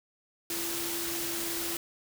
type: tone in noise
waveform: sine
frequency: 338.7 Hz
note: E4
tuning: 47 cents sharp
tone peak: -38 dBFS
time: 0.5-1.77 s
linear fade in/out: 2 ms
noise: white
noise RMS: -34 dBFS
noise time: 0.5-1.77 s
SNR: -7 dB
effects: none